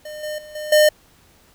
square tone with level steps, 607 Hz, D#5, 43 cents flat, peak -32 / -26 / -38 / -28 / -11 dBFS, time 0.05-0.89 s, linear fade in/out 5 ms, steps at 0.23 / 0.38 / 0.55 / 0.72 s, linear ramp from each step 5 ms, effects pink hiss -54 dBFS RMS until 1.54 s

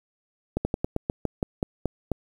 slowing click train, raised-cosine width 2 ms, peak -11 dBFS, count 11, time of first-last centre 0.57-2.117 s, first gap 80 ms, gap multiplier 1.14, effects 8-bit

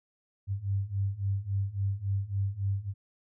sine beating tone pair, 96.7 / 100.3 Hz, G2 / G2, -23 / +40 cents, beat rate 3.6 Hz, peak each -32 / -30 dBFS, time 0.47-2.94 s, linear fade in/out 50 ms, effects none

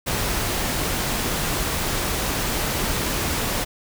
pink noise, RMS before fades -24 dBFS, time 0.06-3.65 s, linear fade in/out 20 ms, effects none

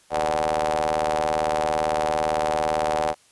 sawtooth ring-modulated tone, 77.78 Hz, D#2, in tune, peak -14 dBFS, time 0.1-3.15 s, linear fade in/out 50 ms, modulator 670 Hz, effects white hiss -57 dBFS RMS until 3.31 s + resampled to 24000 Hz

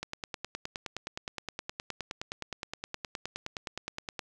click train, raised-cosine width 0.2 ms, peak -18 dBFS, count 41, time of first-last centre 0.03-4.192 s, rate 9.61 Hz, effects none

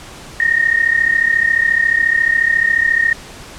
sine tone pair together, 1835 / 1869.2 Hz, A#6 / A#6, -28 / +4 cents, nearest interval unison, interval 32 cents, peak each -14 dBFS, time 0.4-3.13 s, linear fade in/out 2 ms, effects pink hiss -35 dBFS RMS until 3.58 s + low-pass 9000 Hz 12 dB/octave

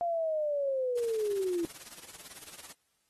sine linear sweep, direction down, 698 to 331.4 Hz, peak -28 dBFS, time 0.01-1.65 s, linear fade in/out 0 ms
white noise with tremolo, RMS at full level -45 dBFS, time 0.97-2.73 s, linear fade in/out 5 ms, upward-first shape sine, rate 18 Hz, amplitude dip 80%
effects white hiss -75 dBFS RMS until 3.09 s + AAC 32 kbps

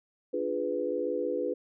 sine chord, D diminished seventh, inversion none, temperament equal with one note detuned, 293.7 / 349.2 / 415.3 / 496.7 Hz, D4 / F4 / Ab4 / Cb5, 0 / 0 / 0 / +10 cents, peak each -36 / -35 / -34 / -31 dBFS, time 0.33-1.54 s, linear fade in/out 10 ms, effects none

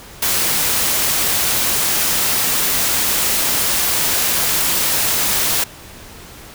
white noise, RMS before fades -17 dBFS, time 0.22-5.64 s, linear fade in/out 5 ms, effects pink hiss -38 dBFS RMS until 6.54 s

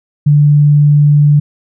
sine tone, 146.83 Hz, D3, in tune, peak -4 dBFS, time 0.26-1.4 s, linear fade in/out 10 ms, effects none

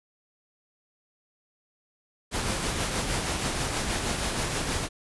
pink noise with tremolo, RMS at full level -27 dBFS, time 2.31-4.89 s, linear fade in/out 50 ms, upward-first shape triangle, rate 6.3 Hz, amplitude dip 40%, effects resampled to 24000 Hz

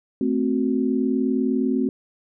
sine chord, F# diminished, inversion first, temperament equal with one note detuned, 221.8 / 261.6 / 370 Hz, A3 / C4 / F#4, +14 / 0 / 0 cents, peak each -24 / -21 / -26 dBFS, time 0.21-1.89 s, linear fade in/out 2 ms, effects none

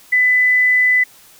sine tone, 2000 Hz, B6, 21 cents sharp, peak -10 dBFS, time 0.12-1.04 s, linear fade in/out 10 ms, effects white hiss -46 dBFS RMS until 1.39 s

